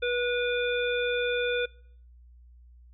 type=harmonic tone with a mistuned harmonic; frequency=486.9 Hz; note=B4; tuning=25 cents flat; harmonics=1 / 3 / 5 / 7; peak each=-27 / -32 / -34 / -35 dBFS; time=0.02-1.66 s; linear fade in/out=10 ms; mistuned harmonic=7; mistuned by=+57 cents; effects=noise-tail reverb RT60 0.6 s tail -24 dB re dry + added 60 Hz sine -50 dBFS peak until 2.93 s